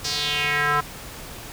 square tone with band-pass filter sweep, 146.83 Hz, D3, in tune, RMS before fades -23 dBFS, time 0.04-0.81 s, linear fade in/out 10 ms, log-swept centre 5400 to 1200 Hz, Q 3.2, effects pink hiss -38 dBFS RMS until 1.52 s

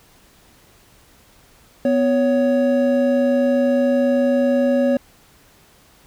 triangle tone pair together, 249 / 557.4 Hz, B3 / C#5, +14 / +9 cents, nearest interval octave + major second, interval 1395 cents, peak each -15 dBFS, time 1.85-4.97 s, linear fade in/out 2 ms, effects pink hiss -52 dBFS RMS until 6.06 s

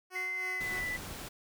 10% pulse tone with tremolo, 369.3 Hz, F#4, 3 cents flat, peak -32 dBFS, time 0.1-0.83 s, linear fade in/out 50 ms, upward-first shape sine, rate 3.2 Hz, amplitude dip 60%
sine tone with pitch glide, 2072 to 1985.3 Hz, C7 to B6, -17 to +9 cents, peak -33 dBFS, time 0.15-0.97 s, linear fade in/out 10 ms, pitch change -74 cents, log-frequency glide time 0.35-0.79 s
pink noise, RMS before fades -43 dBFS, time 0.6-1.29 s, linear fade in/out 10 ms
effects none

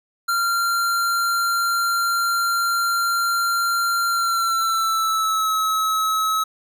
square tone with pitch glide, 1381 to 1288.5 Hz, F6 to E6, -20 to -40 cents, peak -19 dBFS, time 0.28-6.44 s, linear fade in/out 10 ms, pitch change -120 cents, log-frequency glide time 4.08-5.53 s, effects none

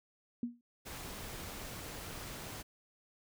sine tone with exponential decay, 239.1 Hz, A#3, 44 cents sharp, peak -30 dBFS, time 0.43-0.61 s, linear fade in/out 2 ms, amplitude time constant 37 ms
pink noise, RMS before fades -45 dBFS, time 0.85-2.63 s, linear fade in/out 20 ms
effects none

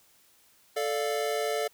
square chord, D minor, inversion second, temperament equal, 440 / 587.3 / 698.5 Hz, A4 / D5 / F5, 0 / 0 / 0 cents, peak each -31 / -33 / -34 dBFS, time 0.76-1.68 s, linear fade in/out 10 ms, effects white hiss -62 dBFS RMS until 1.73 s

